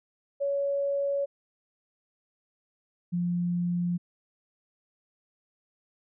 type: tone pair in turn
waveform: sine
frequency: 561 / 175.13 Hz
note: C#5 / F3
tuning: +21 / +5 cents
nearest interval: octave + minor sixth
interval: 2016 cents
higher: first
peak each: -25 dBFS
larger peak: neither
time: 0.4-1.26 / 3.12-3.98 s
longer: neither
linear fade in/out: 20 ms
effects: none